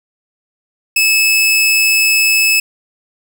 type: tone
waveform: sawtooth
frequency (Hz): 2602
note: E7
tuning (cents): -23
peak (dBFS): -6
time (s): 0.96-2.6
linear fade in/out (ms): 5
effects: none